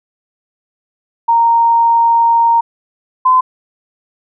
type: tone pair in turn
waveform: sine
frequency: 928 / 1023.2 Hz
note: A#5 / C6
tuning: -8 / -39 cents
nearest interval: major second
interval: 169 cents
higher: second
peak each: -7 / -6 dBFS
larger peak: second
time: 1.28-2.61 / 3.25-3.41 s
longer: first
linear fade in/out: 10 ms
effects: none

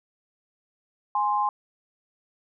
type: tone pair together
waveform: sine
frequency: 830.6 / 1046.5 Hz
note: G#5 / C6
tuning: 0 / 0 cents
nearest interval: major third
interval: 400 cents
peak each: -24 dBFS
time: 1.15-1.49 s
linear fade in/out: 2 ms
effects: none

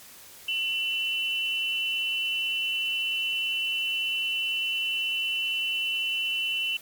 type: tone pair together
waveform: sine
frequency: 2705 / 2989 Hz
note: E7 / F#7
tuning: +44 / +17 cents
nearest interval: major second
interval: 173 cents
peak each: -28 dBFS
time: 0.48-6.77 s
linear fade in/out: 5 ms
effects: white hiss -48 dBFS RMS until 6.81 s + MP3 96 kbps

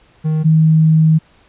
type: tone pair in turn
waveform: triangle / sine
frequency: 156.2 / 158.38 Hz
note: D#3 / D#3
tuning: +7 / +31 cents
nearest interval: unison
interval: 24 cents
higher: second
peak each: -11 / -7 dBFS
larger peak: second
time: 0.24-0.44 / 0.44-1.19 s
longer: second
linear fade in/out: 20 ms
effects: pink hiss -51 dBFS RMS until 1.48 s + resampled to 8000 Hz

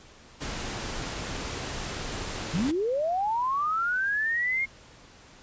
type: noise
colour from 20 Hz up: pink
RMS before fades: -34 dBFS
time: 0.4-2.72 s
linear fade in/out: 20 ms
type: linear sweep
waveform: sine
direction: up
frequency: 142.1 to 2165 Hz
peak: -24 dBFS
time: 2.53-4.66 s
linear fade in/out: 20 ms
effects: pink hiss -52 dBFS RMS until 5.42 s + resampled to 16000 Hz

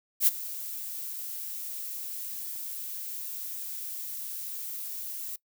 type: noise with ADSR envelope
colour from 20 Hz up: violet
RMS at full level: -19 dBFS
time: 0.2-5.36 s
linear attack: 72 ms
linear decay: 23 ms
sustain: -18 dB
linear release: 4 ms
effects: noise-tail reverb RT60 0.1 s tail -21 dB re dry

